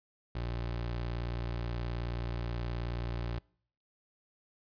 25% pulse tone, 58.8 Hz, A#1, 16 cents sharp, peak -30 dBFS, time 0.35-3.39 s, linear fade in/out 5 ms, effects noise-tail reverb RT60 0.6 s tail -26 dB re dry + resampled to 11025 Hz

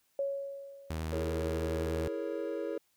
sine tone with exponential decay, 555 Hz, C#5, 2 cents sharp, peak -28 dBFS, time 0.19-1.39 s, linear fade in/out 2 ms, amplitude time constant 260 ms
sawtooth tone with vibrato, 79.7 Hz, D#2, 42 cents sharp, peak -30 dBFS, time 0.9-2.08 s, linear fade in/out 5 ms, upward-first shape triangle, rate 10 Hz, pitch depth 20 cents each way
triangle chord, A# half-diminished seventh, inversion second, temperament equal, 329.6 / 415.3 / 466.2 / 554.4 Hz, E4 / G#4 / A#4 / C#5, 0 / 0 / 0 / 0 cents, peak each -37 dBFS, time 1.12-2.78 s, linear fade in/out 5 ms
effects white hiss -73 dBFS RMS until 2.96 s

